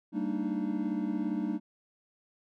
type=chord; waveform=triangle; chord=Eb major seventh; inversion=first; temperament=equal with one note detuned; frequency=196 / 228.5 / 293.7 / 311.1 Hz; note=G3 / Bb3 / D4 / Eb4; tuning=0 / -34 / 0 / 0 cents; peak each=-33 dBFS; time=0.12-1.6 s; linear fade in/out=50 ms; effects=none